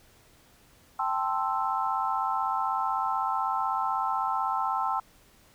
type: chord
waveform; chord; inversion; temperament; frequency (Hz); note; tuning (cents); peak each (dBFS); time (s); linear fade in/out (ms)
sine; A minor seventh; third; equal; 784 / 880 / 1046.5 / 1318.5; G5 / A5 / C6 / E6; 0 / 0 / 0 / 0; -31; 0.99-5; 5
effects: pink hiss -59 dBFS RMS until 5.54 s